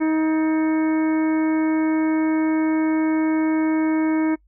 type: harmonic tone with a mistuned harmonic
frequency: 315.2 Hz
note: D#4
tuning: 23 cents sharp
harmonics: 1 / 2 / 3 / 4 / 5 / 6 / 7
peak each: -17 / -32 / -31 / -38 / -38 / -40 / -35 dBFS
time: 0-4.36 s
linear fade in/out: 20 ms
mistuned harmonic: 6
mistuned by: -70 cents
effects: noise-tail reverb RT60 0.1 s tail -25 dB re dry + added 50 Hz sine -55 dBFS peak until 4.47 s